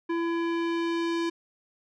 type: tone with low-pass filter sweep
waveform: square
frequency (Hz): 336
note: E4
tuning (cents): +33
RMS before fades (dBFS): -28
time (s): 0.09-1.3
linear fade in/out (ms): 10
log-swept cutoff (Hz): 1900 to 5000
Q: 0.97
effects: none